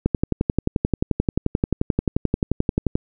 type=click train; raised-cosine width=3 ms; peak=-5 dBFS; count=34; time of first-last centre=0.06-2.955 s; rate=11.4 Hz; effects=none